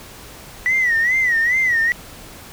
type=tone with vibrato; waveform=sine; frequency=1947 Hz; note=B6; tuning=25 cents flat; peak=-13 dBFS; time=0.66-1.92 s; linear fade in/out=0 ms; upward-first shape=sine; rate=2.4 Hz; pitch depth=130 cents each way; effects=tanh soft clip ceiling -10 dBFS + pink hiss -39 dBFS RMS until 2.52 s